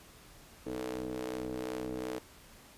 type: ring-modulated tone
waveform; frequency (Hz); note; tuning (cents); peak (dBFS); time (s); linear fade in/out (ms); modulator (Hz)
sawtooth; 62.8; B1; +30; -29; 0.66-2.19; 10; 378
effects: pink hiss -56 dBFS RMS until 2.77 s + resampled to 32000 Hz